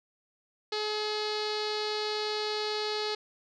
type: tone with low-pass filter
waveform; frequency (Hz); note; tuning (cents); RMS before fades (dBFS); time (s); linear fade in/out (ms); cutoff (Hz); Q
sawtooth; 424.8; G#4; +39; -32; 0.72-3.15; 5; 4400; 5.9
effects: none